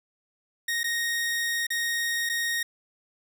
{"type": "tone with dropouts", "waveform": "sawtooth", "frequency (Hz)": 1864.7, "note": "A#6", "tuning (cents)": 0, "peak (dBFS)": -22, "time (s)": [0.68, 2.63], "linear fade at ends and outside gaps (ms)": 5, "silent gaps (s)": [[0.833, 0.841], [1.668, 1.703], [2.292, 2.296]], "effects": []}